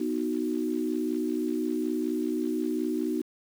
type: chord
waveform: sine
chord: B major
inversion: none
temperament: equal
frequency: 246.9 / 311.1 / 370 Hz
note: B3 / D#4 / F#4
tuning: 0 / 0 / 0 cents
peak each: -31 / -29 / -32 dBFS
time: 0-3.22 s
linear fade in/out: 5 ms
effects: 8-bit